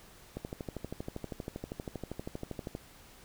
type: click train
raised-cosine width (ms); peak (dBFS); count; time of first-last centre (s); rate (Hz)
2; -24; 31; 0.37-2.751; 12.6
effects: pink hiss -56 dBFS RMS until 3.24 s